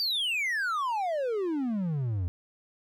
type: exponential sweep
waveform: triangle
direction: down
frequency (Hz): 4758 to 83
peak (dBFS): -25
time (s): 0-2.28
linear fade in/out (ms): 0
effects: none